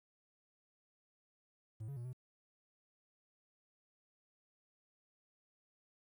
triangle tone with pitch steps, 109.1 / 139.6 / 120 / 126.8 Hz, A2 / C#3 / B2 / B2, -14 / +13 / -49 / +46 cents, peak -40 dBFS, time 1.8-2.132 s, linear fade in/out 10 ms, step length 83 ms, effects 12-bit

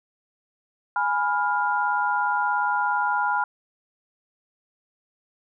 sine chord, F diminished, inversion first, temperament equal with one note detuned, 830.6 / 987.8 / 1405.8 Hz, Ab5 / Cb6 / F6, 0 / 0 / +11 cents, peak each -25 dBFS, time 0.96-3.44 s, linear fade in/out 2 ms, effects none

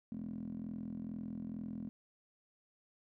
10% pulse tone with band-pass filter, 42.23 Hz, E1, 43 cents sharp, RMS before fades -43 dBFS, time 0.12-1.89 s, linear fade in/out 0 ms, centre 230 Hz, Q 7.6, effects none

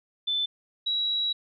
sine tone pair in turn, 3520 / 3884 Hz, A7 / B7, 0 / -30 cents, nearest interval major second, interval 170 cents, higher second, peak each -24 dBFS, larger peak neither, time 0.27-0.46 / 0.86-1.33 s, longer second, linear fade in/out 10 ms, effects none

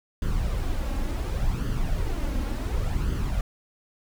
brown noise with flanger, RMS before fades -26 dBFS, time 0.22-3.41 s, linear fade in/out 2 ms, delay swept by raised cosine 0.63 to 3.73 ms, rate 0.69 Hz, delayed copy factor +0.55, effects none

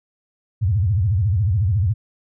sine tone with vibrato, 98 Hz, G2, in tune, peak -15 dBFS, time 0.61-1.94 s, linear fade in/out 20 ms, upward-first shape sine, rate 14 Hz, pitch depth 280 cents each way, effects none

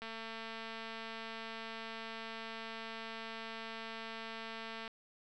click train, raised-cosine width 0.3 ms, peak -29 dBFS, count 1094, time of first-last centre 0.02-4.878 s, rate 225 Hz, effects none

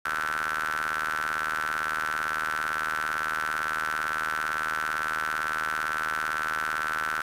sawtooth ring-modulated tone, 77.78 Hz, D#2, in tune, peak -20 dBFS, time 0.05-7.22 s, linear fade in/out 5 ms, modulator 1430 Hz, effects resampled to 32000 Hz + 8-bit

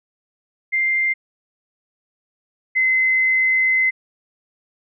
sine tone pair in turn, 2096 / 2052 Hz, C7 / C7, +2 / -34 cents, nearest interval unison, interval 36 cents, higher first, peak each -16 / -14 dBFS, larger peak second, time 0.72-1.14 / 2.75-3.91 s, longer second, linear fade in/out 20 ms, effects none

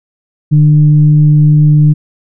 sine tone with frequency modulation, 150.4 Hz, D3, 42 cents sharp, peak -3 dBFS, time 0.51-1.94 s, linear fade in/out 20 ms, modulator 148 Hz, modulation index 0.3, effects none

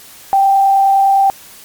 sine tone with frequency modulation, 784 Hz, G5, in tune, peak -7 dBFS, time 0.33-1.3 s, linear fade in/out 0 ms, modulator 29.8 Hz, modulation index 0.29, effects white hiss -38 dBFS RMS until 1.64 s + MP3 96 kbps

